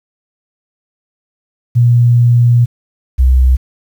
sine tone pair in turn, 120 / 64.07 Hz, B2 / C2, -49 / -36 cents, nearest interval major seventh, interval 1087 cents, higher first, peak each -5 dBFS, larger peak neither, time 1.75-2.66 / 3.18-3.57 s, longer first, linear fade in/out 20 ms, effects 7-bit

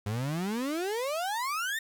35% pulse exponential sweep, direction up, 99.2 to 1859 Hz, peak -28 dBFS, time 0.06-1.79 s, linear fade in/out 5 ms, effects 10-bit

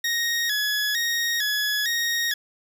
20% pulse tone with vibrato, 1778 Hz, A6, 18 cents sharp, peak -17 dBFS, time 0.04-2.34 s, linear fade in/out 5 ms, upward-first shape square, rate 1.1 Hz, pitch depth 86 cents each way, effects none

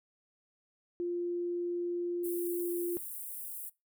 sine tone, 349.2 Hz, F4, in tune, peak -31 dBFS, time 1-2.97 s, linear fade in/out 0 ms
white high-pass noise, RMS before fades -42 dBFS, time 2.23-3.7 s, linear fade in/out 20 ms, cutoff 9000 Hz, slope 48 dB/octave
effects noise-tail reverb RT60 0.2 s tail -20 dB re dry

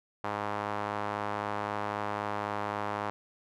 sawtooth tone with band-pass filter, 103.83 Hz, G#2, in tune, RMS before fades -34 dBFS, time 0.24-3.1 s, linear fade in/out 0 ms, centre 990 Hz, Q 1.6, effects none

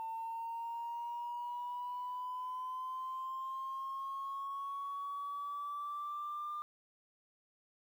sine linear sweep, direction up, 897 to 1200 Hz, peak -37 dBFS, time 0-6.62 s, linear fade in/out 0 ms, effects tanh soft clip ceiling -35 dBFS + 11-bit

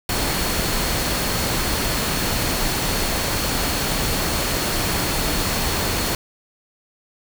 sine tone in noise, 4342 Hz, C#8, 37 cents flat, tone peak -32 dBFS, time 0.09-6.15 s, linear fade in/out 2 ms, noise pink, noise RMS -22 dBFS, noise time 0.09-6.15 s, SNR -13 dB, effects none

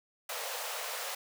pink high-pass noise, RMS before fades -38 dBFS, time 0.29-1.15 s, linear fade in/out 5 ms, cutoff 460 Hz, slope 96 dB/octave, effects none

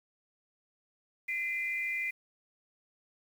sine tone pair together, 2047 / 2400 Hz, C7 / D7, -38 / +37 cents, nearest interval minor third, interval 275 cents, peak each -33 / -35 dBFS, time 1.28-2.11 s, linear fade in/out 10 ms, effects 9-bit

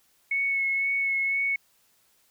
sine tone with vibrato, 2200 Hz, C#7, 14 cents flat, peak -23 dBFS, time 0.31-1.56 s, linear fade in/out 5 ms, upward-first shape sine, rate 2 Hz, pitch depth 17 cents each way, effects white hiss -65 dBFS RMS until 2.3 s

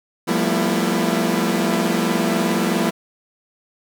sawtooth tone cluster, 174.8 / 199.2 / 222.5 / 242.1 / 332.9 Hz, F3 / G3 / A3 / B3 / E4, +2 / +28 / +20 / -34 / +17 cents, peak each -20 dBFS, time 0.27-2.91 s, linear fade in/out 20 ms, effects none

